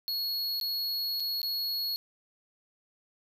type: tone with dropouts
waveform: square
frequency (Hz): 4335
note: C#8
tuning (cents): -39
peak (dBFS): -30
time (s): 0.08-1.96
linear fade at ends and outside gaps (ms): 0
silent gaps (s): 0.6-0.612 / 1.199-1.203 / 1.417-1.43
effects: none